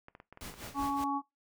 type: clicks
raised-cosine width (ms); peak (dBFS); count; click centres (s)
0.5; -34; 9; 0.084 / 0.151 / 0.201 / 0.326 / 0.374 / 0.479 / 0.54 / 0.627 / 0.664
type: noise with tremolo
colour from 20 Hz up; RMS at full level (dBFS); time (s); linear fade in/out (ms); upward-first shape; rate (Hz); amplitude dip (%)
pink; -43; 0.41-1.04; 0; sine; 5.2; 75
type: harmonic tone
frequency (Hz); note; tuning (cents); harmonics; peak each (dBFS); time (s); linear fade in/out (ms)
280; C#4; +18; 1 / 3 / 4; -34 / -34 / -34; 0.74-1.22; 50
effects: noise-tail reverb RT60 0.2 s tail -19 dB re dry